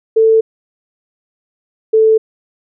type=tone pair in turn; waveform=sine; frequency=444.8 / 440.2 Hz; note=A4 / A4; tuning=+19 / +1 cents; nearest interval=unison; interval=18 cents; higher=first; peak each=-6 dBFS; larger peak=neither; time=0.16-0.41 / 1.93-2.18 s; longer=neither; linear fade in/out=10 ms; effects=none